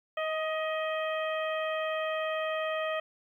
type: harmonic tone with a mistuned harmonic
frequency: 631 Hz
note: D#5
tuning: 24 cents sharp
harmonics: 1 / 2 / 3 / 4 / 5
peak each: -31 / -36 / -38 / -41 / -43 dBFS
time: 0.17-3 s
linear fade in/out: 5 ms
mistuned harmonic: 2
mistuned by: -19 cents
effects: 11-bit